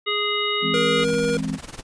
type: harmonic tone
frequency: 415.3 Hz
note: G#4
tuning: in tune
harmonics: 1 / 3 / 5 / 7 / 9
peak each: -27 / -27 / -27 / -27 / -27 dBFS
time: 0.06-1.05 s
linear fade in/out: 20 ms
type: chord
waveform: sine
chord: E augmented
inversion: none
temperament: equal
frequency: 164.81 / 207.7 / 261.6 Hz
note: E3 / G#3 / B#3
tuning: 0 / 0 / 0 cents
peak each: -28 / -28 / -27 dBFS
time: 0.61-1.59 s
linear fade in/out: 50 ms
type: tone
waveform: square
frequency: 475.4 Hz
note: A#4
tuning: 34 cents sharp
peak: -21 dBFS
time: 0.74-1.37 s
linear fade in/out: 0 ms
type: noise with tremolo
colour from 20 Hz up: pink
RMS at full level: -34 dBFS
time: 0.98-1.83 s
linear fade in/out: 20 ms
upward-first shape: sine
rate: 20 Hz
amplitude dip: 85%
effects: resampled to 22050 Hz